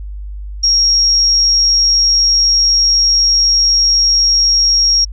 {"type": "tone", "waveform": "sine", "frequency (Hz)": 5588, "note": "F8", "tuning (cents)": 0, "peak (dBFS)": -8, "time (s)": [0.63, 5.05], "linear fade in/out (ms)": 10, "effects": ["added 50 Hz sine -23 dBFS peak until 5.12 s"]}